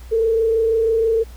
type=tone with frequency modulation; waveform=sine; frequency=450.4 Hz; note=A4; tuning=40 cents sharp; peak=-14 dBFS; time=0.11-1.24 s; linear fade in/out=20 ms; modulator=26.2 Hz; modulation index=0.45; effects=added 60 Hz sine -35 dBFS peak until 1.36 s + pink hiss -48 dBFS RMS until 1.36 s